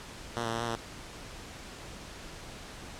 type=tone with pitch steps; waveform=5% pulse; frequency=117.7 / 114.1 / 115.1 / 117.8 / 114.8 Hz; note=A#2 / A#2 / A#2 / A#2 / A#2; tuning=+17 / -37 / -22 / +19 / -26 cents; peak=-20 dBFS; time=0.37-0.755 s; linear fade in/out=0 ms; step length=77 ms; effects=pink hiss -45 dBFS RMS until 2.99 s + low-pass 8000 Hz 12 dB/octave